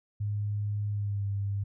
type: tone with pitch glide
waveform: sine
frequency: 103.5 to 100.09 Hz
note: G#2 to G2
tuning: -5 to +37 cents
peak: -28 dBFS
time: 0.2-1.64 s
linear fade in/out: 10 ms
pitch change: -58 cents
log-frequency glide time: 0.9-1.25 s
effects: none